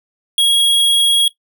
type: tone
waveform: square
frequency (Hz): 3305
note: G#7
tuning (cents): -9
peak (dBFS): -10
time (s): 0.38-1.28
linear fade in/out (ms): 2
effects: noise-tail reverb RT60 0.1 s tail -18 dB re dry